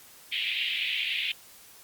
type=band-pass noise; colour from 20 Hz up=white; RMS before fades=-30 dBFS; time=0.32-1.32 s; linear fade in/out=5 ms; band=2200 to 3400 Hz; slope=48 dB/octave; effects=white hiss -52 dBFS RMS until 1.83 s + Opus 48 kbps